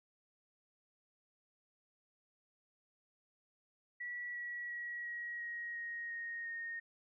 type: tone with pitch steps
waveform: sine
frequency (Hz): 1942 / 1928.6 / 1915.3 / 1902 / 1888.9 / 1875.8 / 1862.9 / 1850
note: B6 / B6 / A#6 / A#6 / A#6 / A#6 / A#6 / A#6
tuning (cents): -30 / -42 / +46 / +34 / +22 / +10 / -2 / -14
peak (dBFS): -40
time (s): 4-6.8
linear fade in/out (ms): 10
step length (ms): 350
effects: none